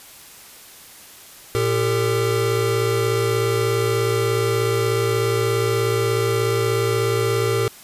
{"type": "tone cluster", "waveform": "square", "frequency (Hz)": [114.8, 397.2, 453.9], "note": ["A#2", "G4", "A#4"], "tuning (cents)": [-26, 23, -46], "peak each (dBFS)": -23, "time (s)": [1.55, 7.68], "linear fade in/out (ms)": 0, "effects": ["white hiss -43 dBFS RMS until 7.83 s", "resampled to 32000 Hz"]}